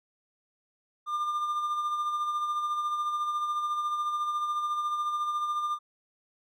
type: tone with tremolo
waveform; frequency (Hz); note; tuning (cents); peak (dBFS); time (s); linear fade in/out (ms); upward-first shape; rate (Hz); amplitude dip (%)
triangle; 1200; D6; +37; -24; 1.06-5.79; 50; sine; 14; 40
effects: none